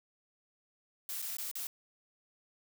blue noise with dropouts, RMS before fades -39 dBFS, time 1.09-1.67 s, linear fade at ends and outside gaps 1 ms, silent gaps 1.219-1.224 / 1.369-1.384 / 1.514-1.554 s, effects none

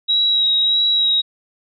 sine tone with vibrato, 3846 Hz, B7, 47 cents flat, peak -13 dBFS, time 0.08-1.22 s, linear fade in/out 20 ms, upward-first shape sine, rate 1.6 Hz, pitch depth 18 cents each way, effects none

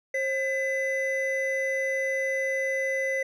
triangle tone pair together, 534.4 / 2010 Hz, C5 / B6, +36 / +30 cents, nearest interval octave + major seventh, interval 2294 cents, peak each -26 dBFS, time 0.14-3.23 s, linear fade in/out 5 ms, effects none

